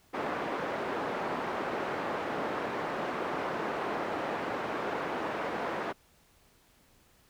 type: band-pass noise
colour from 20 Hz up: pink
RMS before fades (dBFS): -34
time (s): 0.13-5.93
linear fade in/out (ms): 20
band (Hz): 340 to 1400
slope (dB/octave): 12
effects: pink hiss -64 dBFS RMS until 7.29 s